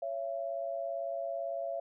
sine tone pair together, 555.1 / 673 Hz, C#5 / E5, +2 / +36 cents, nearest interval minor third, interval 334 cents, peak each -38 / -35 dBFS, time 0.02-1.8 s, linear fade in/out 5 ms, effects none

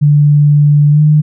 sine tone with pitch glide, 146.83 to 151.48 Hz, D3 to D#3, 0 to -46 cents, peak -4 dBFS, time 0.01-1.22 s, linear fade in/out 20 ms, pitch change +54 cents, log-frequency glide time 0.91-1 s, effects none

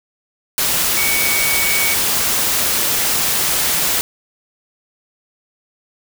sine tone in noise, 2247 Hz, C#7, 23 cents sharp, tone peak -19 dBFS, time 0.97-1.94 s, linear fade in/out 0 ms, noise white, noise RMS -17 dBFS, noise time 0.58-4.01 s, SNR -5 dB, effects none

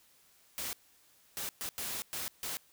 white noise bursts at uneven times, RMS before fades -38 dBFS, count 6, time 0.58-0.73 / 1.37-1.49 / 1.61-1.69 / 1.78-2.02 / 2.13-2.28 / 2.43-2.57 s, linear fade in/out 0 ms, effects white hiss -65 dBFS RMS until 2.72 s

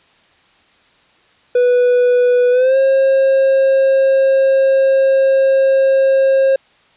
triangle tone with pitch glide, 492.4 to 537 Hz, B4 to C5, -5 to +45 cents, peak -7 dBFS, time 1.55-6.56 s, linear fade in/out 5 ms, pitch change +150 cents, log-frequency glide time 2.51-2.77 s, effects white hiss -52 dBFS RMS until 6.96 s + resampled to 8000 Hz

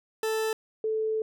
40% pulse / sine tone pair in turn, 440 / 437.9 Hz, A4 / A4, 0 / -8 cents, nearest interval unison, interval 8 cents, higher first, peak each -25 dBFS, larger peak neither, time 0.23-0.53 / 0.84-1.22 s, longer second, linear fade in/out 2 ms, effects none

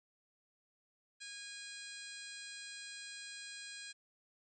harmonic tone, 820 Hz, G#5, 22 cents flat, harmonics 2 / 3 / 4 / 5 / 6 / 7 / 8 / 9 / 10, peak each -52 / -54 / -56 / -52 / -57 / -62 / -63 / -56 / -56 dBFS, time 1.2-3.93 s, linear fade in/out 20 ms, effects none

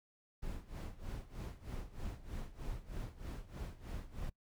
brown noise with tremolo, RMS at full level -41 dBFS, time 0.42-4.3 s, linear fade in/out 10 ms, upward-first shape sine, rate 3.2 Hz, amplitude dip 85%, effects noise-tail reverb RT60 0.1 s tail -23 dB re dry

